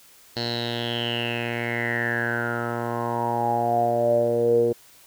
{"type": "tone with low-pass filter sweep", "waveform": "10% pulse", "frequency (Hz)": 118.2, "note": "A#2", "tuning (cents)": 24, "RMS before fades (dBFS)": -24, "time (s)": [0.36, 4.73], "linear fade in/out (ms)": 10, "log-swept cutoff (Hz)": [4400, 430], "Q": 9.7, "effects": ["white hiss -52 dBFS RMS until 5.06 s"]}